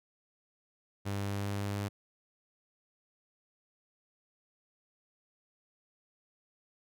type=tone with pitch glide; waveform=sawtooth; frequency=100 to 101.22 Hz; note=G2 to G#2; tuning=+35 to -44 cents; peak=-29 dBFS; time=1.05-1.89 s; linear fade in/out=20 ms; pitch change=+21 cents; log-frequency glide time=1.26-1.78 s; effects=none